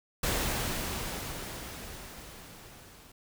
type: noise with level ramp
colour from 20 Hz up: pink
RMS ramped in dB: -29 to -54 dBFS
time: 0.23-3.12 s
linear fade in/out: 5 ms
effects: none